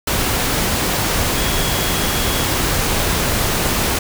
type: tone in noise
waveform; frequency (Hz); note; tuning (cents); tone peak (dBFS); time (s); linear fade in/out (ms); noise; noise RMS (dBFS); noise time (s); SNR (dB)
sine; 3322; G#7; 0; -28; 1.37-2.45; 5; pink; -18; 0.07-3.99; -13
effects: none